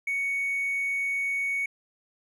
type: tone with hard clipping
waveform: triangle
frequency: 2228 Hz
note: C#7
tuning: 8 cents sharp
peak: -26 dBFS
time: 0.07-1.66 s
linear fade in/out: 5 ms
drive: 4 dB
effects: none